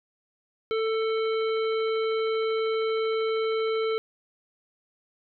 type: harmonic tone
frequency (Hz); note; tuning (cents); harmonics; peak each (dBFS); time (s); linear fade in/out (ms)
443.6; A4; +14; 1 / 3 / 5 / 7 / 9; -24 / -34 / -38 / -41 / -43; 0.71-3.98; 0
effects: none